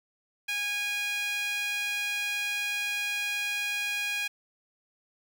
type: tone with high-pass filter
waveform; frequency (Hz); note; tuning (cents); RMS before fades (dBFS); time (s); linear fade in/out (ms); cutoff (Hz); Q
sawtooth; 821; G#5; -20; -31; 0.48-4.28; 10; 2200; 4
effects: 10-bit